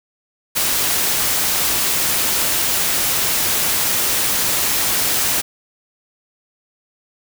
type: noise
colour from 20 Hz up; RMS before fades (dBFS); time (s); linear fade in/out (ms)
white; -18; 0.55-5.42; 20
effects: none